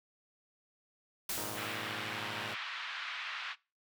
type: noise with exponential decay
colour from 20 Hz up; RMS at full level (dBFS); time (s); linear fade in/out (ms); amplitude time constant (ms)
white; -35; 1.29-2.31; 5; 220
type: chord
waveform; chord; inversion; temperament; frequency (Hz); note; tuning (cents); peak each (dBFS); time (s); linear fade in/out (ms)
5% pulse; Ab suspended second; none; equal; 103.83 / 116.54 / 155.56; Ab2 / Bb2 / Eb3; 0 / 0 / 0; -33 / -34 / -38; 1.36-2.55; 20
type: band-pass noise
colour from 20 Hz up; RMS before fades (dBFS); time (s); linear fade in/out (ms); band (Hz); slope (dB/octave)
pink; -41; 1.54-3.56; 50; 1200 to 3600; 24
effects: noise-tail reverb RT60 0.3 s tail -22 dB re dry